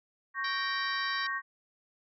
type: chord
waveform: sine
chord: G diminished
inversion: second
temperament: equal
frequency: 1108.7 / 1568 / 1864.7 Hz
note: Db6 / G6 / Bb6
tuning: 0 / 0 / 0 cents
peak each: -35 / -37 / -34 dBFS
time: 0.34-1.42 s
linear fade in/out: 50 ms
type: harmonic tone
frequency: 778 Hz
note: G5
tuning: 13 cents flat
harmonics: 3 / 4 / 5 / 6 / 7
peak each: -44 / -44 / -39 / -41 / -44 dBFS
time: 0.44-1.27 s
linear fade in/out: 5 ms
effects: none